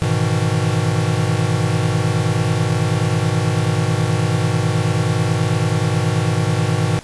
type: chord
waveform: square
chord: E major seventh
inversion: first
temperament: equal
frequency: 103.83 / 123.47 / 155.56 / 164.81 Hz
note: G#2 / B2 / D#3 / E3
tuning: 0 / 0 / 0 / 0 cents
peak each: -21 / -21 / -22 / -24 dBFS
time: 0.02-6.99 s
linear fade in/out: 0 ms
effects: pink hiss -39 dBFS RMS until 7.03 s + resampled to 24000 Hz